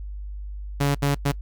sawtooth tone bursts at uneven times, 141.7 Hz, C#3, 38 cents sharp, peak -15 dBFS, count 3, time 0.8-0.95 / 1.02-1.15 / 1.25-1.32 s, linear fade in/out 10 ms, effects noise-tail reverb RT60 0.1 s tail -23 dB re dry + added 50 Hz sine -31 dBFS peak until 1.41 s

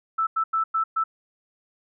sine tone bursts at uneven times, 1318.5 Hz, E6, in tune, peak -20 dBFS, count 5, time 0.18-0.27 / 0.36-0.44 / 0.53-0.64 / 0.74-0.84 / 0.96-1.04 s, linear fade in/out 10 ms, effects none

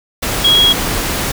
sine tone in noise, 3308 Hz, G#7, 8 cents flat, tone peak -7 dBFS, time 0.44-0.73 s, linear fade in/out 10 ms, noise pink, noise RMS -18 dBFS, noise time 0.22-1.32 s, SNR +8 dB, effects none

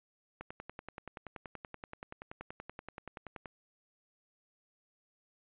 click train, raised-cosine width 0.5 ms, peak -28 dBFS, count 33, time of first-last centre 0.41-3.458 s, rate 10.5 Hz, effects resampled to 8000 Hz

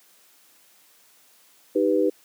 sine chord, Eb augmented, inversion none, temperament equal, 311.1 / 392 / 493.9 Hz, Eb4 / G4 / B4, 0 / 0 / 0 cents, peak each -22 dBFS, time 1.75-2.1 s, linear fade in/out 10 ms, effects white hiss -57 dBFS RMS until 2.24 s + high-pass 200 Hz 12 dB/octave

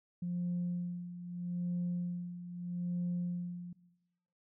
sine tone with tremolo, 176 Hz, F3, 14 cents sharp, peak -30 dBFS, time 0.22-3.73 s, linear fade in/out 5 ms, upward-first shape sine, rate 0.79 Hz, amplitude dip 75%, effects noise-tail reverb RT60 1.0 s tail -19 dB re dry + tanh soft clip ceiling -29 dBFS

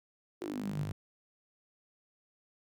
sawtooth tone with high-pass filter sweep, 50.9 Hz, G#1, 34 cents flat, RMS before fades -37 dBFS, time 0.41-0.92 s, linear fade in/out 5 ms, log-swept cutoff 370 to 110 Hz, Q 8.1, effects none

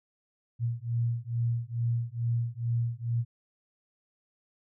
sine beating tone pair, 116.54 / 118.84 Hz, A#2 / A#2, 0 / +34 cents, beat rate 2.3 Hz, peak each -30 dBFS, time 0.59-3.25 s, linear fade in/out 50 ms, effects none

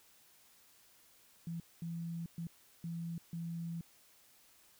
sine tone bursts at uneven times, 167.8 Hz, E3, 31 cents sharp, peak -38 dBFS, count 5, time 1.47-1.6 / 1.82-2.26 / 2.38-2.47 / 2.84-3.18 / 3.33-3.81 s, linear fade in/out 2 ms, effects white hiss -65 dBFS RMS until 4.79 s

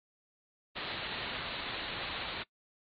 white low-pass noise, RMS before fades -39 dBFS, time 0.75-2.44 s, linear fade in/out 20 ms, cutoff 4200 Hz, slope 96 dB/octave, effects noise-tail reverb RT60 0.1 s tail -22 dB re dry + MP3 32 kbps

